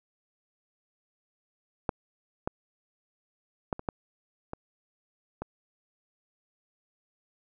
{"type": "clicks", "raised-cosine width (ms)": 1, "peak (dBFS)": [-12, -15, -14, -24, -15, -21, -20], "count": 7, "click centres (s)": [1.892, 2.475, 3.728, 3.794, 3.888, 4.534, 5.42], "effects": []}